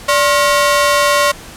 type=ring-modulated tone; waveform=sawtooth; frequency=830.6 Hz; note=G#5; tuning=in tune; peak=-3 dBFS; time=0.08-1.32 s; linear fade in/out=10 ms; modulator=248 Hz; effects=pink hiss -34 dBFS RMS until 1.56 s + low-pass 12000 Hz 12 dB/octave